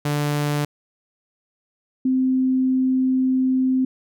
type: tone pair in turn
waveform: sawtooth / sine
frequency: 146.83 / 259.4 Hz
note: D3 / C4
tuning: 0 / -15 cents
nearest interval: minor seventh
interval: 985 cents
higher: second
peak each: -16 dBFS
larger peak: neither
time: 0.05-0.65 / 2.05-3.85 s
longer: second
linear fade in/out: 5 ms
effects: none